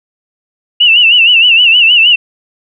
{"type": "tone with vibrato", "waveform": "sine", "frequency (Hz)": 2805, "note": "F7", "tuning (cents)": 7, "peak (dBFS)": -3, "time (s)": [0.8, 2.16], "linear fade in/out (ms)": 10, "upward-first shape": "sine", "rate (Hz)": 6.4, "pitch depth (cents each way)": 110, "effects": []}